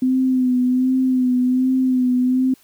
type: tone with vibrato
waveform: sine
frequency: 255.1 Hz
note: C4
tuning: 44 cents flat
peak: -14 dBFS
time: 0.02-2.54 s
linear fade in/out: 5 ms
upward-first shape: sine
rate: 1.3 Hz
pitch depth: 35 cents each way
effects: white hiss -54 dBFS RMS until 2.63 s